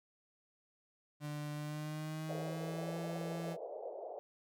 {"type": "tone with pitch glide", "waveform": "35% pulse", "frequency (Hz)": [148.4, 167.54], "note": ["D3", "E3"], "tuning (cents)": [18, 28], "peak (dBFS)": -38, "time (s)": [1.2, 3.57], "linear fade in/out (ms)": 50, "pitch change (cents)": 210, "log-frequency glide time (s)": [1.54, 2.99]}
{"type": "band-pass noise", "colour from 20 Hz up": "white", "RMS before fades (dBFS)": -45, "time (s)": [2.29, 4.19], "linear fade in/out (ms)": 0, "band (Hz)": [430, 690], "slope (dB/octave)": 48}
{"effects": []}